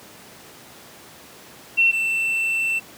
sine / triangle tone pair in turn, 2710 / 2680 Hz, E7 / E7, +47 / +28 cents, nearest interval unison, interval 19 cents, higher first, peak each -13 / -18 dBFS, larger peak first, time 1.77-1.92 / 1.92-2.8 s, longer second, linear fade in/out 20 ms, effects pink hiss -44 dBFS RMS until 2.97 s + high-pass 150 Hz 12 dB/octave

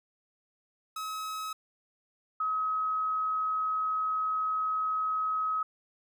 45% pulse / sine tone pair in turn, 1280 / 1274 Hz, D#6 / D#6, +49 / +41 cents, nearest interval unison, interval 8 cents, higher first, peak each -34 / -27 dBFS, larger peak second, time 0.96-1.53 / 2.4-5.63 s, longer second, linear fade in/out 5 ms, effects none

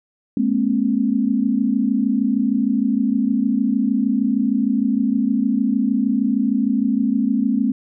sine tone cluster, 210.4 / 236.9 / 269.9 Hz, G#3 / A#3 / C#4, +23 / +28 / -46 cents, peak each -20 dBFS, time 0.37-7.72 s, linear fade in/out 2 ms, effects none

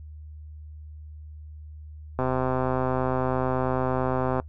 click train, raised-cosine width 1 ms, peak -12 dBFS, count 286, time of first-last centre 2.19-4.399 s, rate 129 Hz, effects noise-tail reverb RT60 0.1 s tail -22 dB re dry + added 76 Hz sine -39 dBFS peak until 4.48 s

